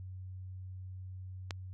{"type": "click", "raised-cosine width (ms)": 0.2, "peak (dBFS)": -20, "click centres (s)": 1.508, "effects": ["added 93 Hz sine -42 dBFS peak until 1.73 s"]}